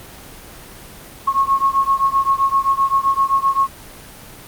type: beating tone pair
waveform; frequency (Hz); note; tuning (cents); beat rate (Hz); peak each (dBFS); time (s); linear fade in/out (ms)
sine; 1088 / 1095.7; C#6 / C#6; -33 / -20; 7.7; -16 / -17; 1.27-3.68; 10
effects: pink hiss -38 dBFS RMS until 4.47 s + Opus 24 kbps